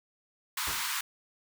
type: high-pass noise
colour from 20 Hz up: pink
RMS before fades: -33 dBFS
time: 0.57-1.01 s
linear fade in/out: 5 ms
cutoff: 900 Hz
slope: 96 dB/octave
type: noise with exponential decay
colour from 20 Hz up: pink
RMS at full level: -35 dBFS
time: 0.67-0.92 s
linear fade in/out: 1 ms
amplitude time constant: 54 ms
effects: high-pass 60 Hz 12 dB/octave